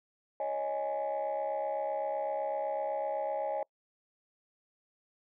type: chord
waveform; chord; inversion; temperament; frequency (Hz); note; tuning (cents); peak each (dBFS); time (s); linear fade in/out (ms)
sine; C# suspended second; none; equal; 554.4 / 622.3 / 830.6; C#5 / D#5 / G#5; 0 / 0 / 0; -34; 0.4-3.63; 2
effects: noise-tail reverb RT60 0.1 s tail -26 dB re dry + tanh soft clip ceiling -26 dBFS